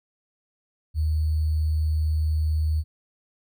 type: tone with sample-and-hold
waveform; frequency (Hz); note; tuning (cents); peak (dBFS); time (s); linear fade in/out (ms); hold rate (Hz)
sine; 77.78; D#2; 0; -20; 0.94-2.84; 50; 4410
effects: none